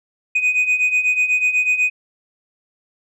sine beating tone pair, 2489 / 2497.1 Hz, D#7 / D#7, 0 / +6 cents, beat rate 8.1 Hz, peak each -18 / -14 dBFS, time 0.35-1.9 s, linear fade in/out 10 ms, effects tanh soft clip ceiling -12 dBFS

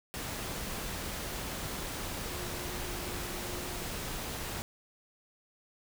sine tone in noise, 356.3 Hz, F4, 35 cents sharp, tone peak -45 dBFS, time 2.31-3.83 s, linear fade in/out 0 ms, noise pink, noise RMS -38 dBFS, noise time 0.14-4.62 s, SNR -10 dB, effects none

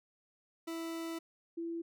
40% pulse / sine tone pair in turn, 329.6 / 334.8 Hz, E4 / E4, 0 / +27 cents, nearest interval unison, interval 27 cents, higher second, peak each -37 / -36 dBFS, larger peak second, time 0.67-1.19 / 1.57-1.82 s, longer first, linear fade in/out 10 ms, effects none

